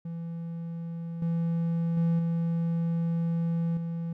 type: tone with level steps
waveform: triangle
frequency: 167.3 Hz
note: E3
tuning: 26 cents sharp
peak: -31 / -23 / -20 / -23 / -28 dBFS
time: 0.05-4.13 s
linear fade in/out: 5 ms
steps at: 1.22 / 1.97 / 2.19 / 3.77 s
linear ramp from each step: 2 ms
effects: none